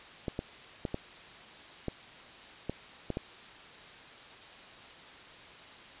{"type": "clicks", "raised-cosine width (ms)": 2, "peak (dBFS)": -19, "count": 8, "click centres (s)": [0.282, 0.391, 0.852, 0.944, 1.883, 2.696, 3.103, 3.171], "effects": ["white hiss -50 dBFS RMS until 6 s", "resampled to 8000 Hz"]}